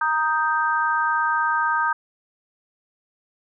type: chord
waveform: sine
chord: Eb major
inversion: second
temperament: equal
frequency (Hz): 932.3 / 1244.5 / 1568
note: Bb5 / Eb6 / G6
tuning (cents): 0 / 0 / 0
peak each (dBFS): -23 / -23 / -23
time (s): 0.01-1.93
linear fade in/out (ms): 5
effects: none